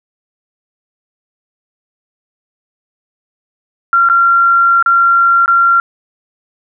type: tone with dropouts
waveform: sine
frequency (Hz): 1376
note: F6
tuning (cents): -26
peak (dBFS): -6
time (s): 3.93-5.8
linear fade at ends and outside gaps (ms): 1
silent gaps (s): 4.088-4.098 / 4.826-4.861 / 5.46-5.479
effects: none